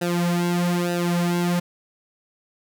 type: tone with flanger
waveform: sawtooth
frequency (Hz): 174.61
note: F3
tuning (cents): 0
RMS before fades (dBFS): -22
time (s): 0.01-1.6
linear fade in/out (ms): 10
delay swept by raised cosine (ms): 0.9 to 4.1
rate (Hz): 1.1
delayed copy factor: -0.9
effects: none